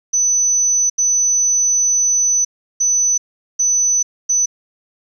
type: tone bursts at uneven times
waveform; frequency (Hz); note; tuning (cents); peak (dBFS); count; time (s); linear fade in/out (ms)
sine; 6000; F#8; +23; -12; 5; 0.13-0.9 / 0.98-2.45 / 2.8-3.18 / 3.59-4.03 / 4.29-4.46; 10
effects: 9-bit